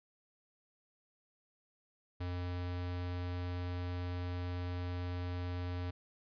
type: tone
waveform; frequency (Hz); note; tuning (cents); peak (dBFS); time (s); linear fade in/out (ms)
square; 89.1; F2; +35; -37; 2.2-5.91; 10
effects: resampled to 11025 Hz